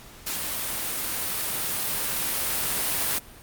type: noise with level ramp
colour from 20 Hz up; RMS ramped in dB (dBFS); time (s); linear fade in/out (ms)
white; -30 to -25; 0.26-3.19; 10
effects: pink hiss -47 dBFS RMS until 3.42 s + Opus 48 kbps